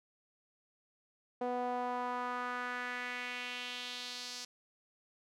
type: tone with band-pass filter sweep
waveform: sawtooth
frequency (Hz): 246.9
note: B3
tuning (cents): 0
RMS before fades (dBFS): -39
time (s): 1.41-4.45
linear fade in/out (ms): 5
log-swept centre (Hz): 610 to 5300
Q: 2.4
effects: none